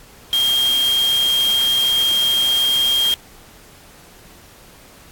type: tone in noise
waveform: sine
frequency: 3216 Hz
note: G7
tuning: 44 cents sharp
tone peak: -14 dBFS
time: 0.33-3.14 s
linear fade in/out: 0 ms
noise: white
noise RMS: -27 dBFS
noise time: 0.33-3.14 s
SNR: +10 dB
effects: pink hiss -45 dBFS RMS until 5.11 s + AAC 64 kbps